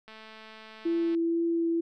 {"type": "click train", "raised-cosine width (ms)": 0.3, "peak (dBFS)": -32, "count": 235, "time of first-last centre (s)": [0.08, 1.148], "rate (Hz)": 219}
{"type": "tone with vibrato", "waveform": "sine", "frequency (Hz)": 334.8, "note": "E4", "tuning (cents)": 27, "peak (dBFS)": -24, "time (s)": [0.85, 1.81], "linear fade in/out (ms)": 10, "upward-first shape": "triangle", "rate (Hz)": 2.1, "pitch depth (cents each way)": 10}
{"effects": []}